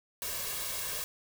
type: noise with comb filter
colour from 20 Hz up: white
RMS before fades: -36 dBFS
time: 0.22-1.04 s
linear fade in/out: 0 ms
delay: 1.8 ms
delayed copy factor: +0.65
effects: none